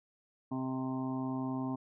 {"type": "harmonic tone with a mistuned harmonic", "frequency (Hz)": 130.81, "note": "C3", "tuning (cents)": 0, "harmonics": [1, 2, 3, 5, 6, 7, 8], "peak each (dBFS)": [-41, -34, -48, -47, -48, -47, -47], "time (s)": [0.51, 1.76], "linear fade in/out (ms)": 10, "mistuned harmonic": 5, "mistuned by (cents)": -15, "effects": []}